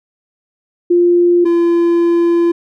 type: tone pair in turn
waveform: sine / triangle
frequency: 349.4 / 341.4 Hz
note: F4 / F4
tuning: +1 / -39 cents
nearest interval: unison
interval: 40 cents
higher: first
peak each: -7 dBFS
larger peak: neither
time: 0.9-1.45 / 1.45-2.52 s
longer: second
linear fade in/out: 10 ms
effects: none